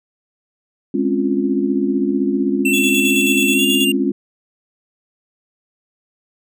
sine chord, Db major seventh, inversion second, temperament equal, 207.7 / 261.6 / 277.2 / 349.2 Hz, Ab3 / C4 / Db4 / F4, 0 / 0 / 0 / 0 cents, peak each -21 / -21 / -19 / -21 dBFS, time 0.94-4.12 s, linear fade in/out 5 ms
square tone with pitch glide, 2686 to 2794 Hz, E7 to F7, +32 to 0 cents, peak -17 dBFS, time 2.65-3.92 s, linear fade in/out 5 ms, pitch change +68 cents, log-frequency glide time 3.52-3.63 s
sawtooth tone with tremolo, 3391 Hz, G#7, 35 cents sharp, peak -17 dBFS, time 2.73-3.85 s, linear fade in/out 10 ms, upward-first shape square, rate 9.3 Hz, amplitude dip 65%
effects none

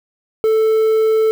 triangle tone with quantisation, 440 Hz, A4, in tune, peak -9 dBFS, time 0.44-1.31 s, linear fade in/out 0 ms, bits 6, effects none

